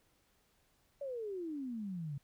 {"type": "exponential sweep", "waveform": "sine", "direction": "down", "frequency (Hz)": [577, 135.5], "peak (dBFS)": -38, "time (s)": [1.01, 2.18], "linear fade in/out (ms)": 5, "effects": ["pink hiss -73 dBFS RMS until 2.23 s"]}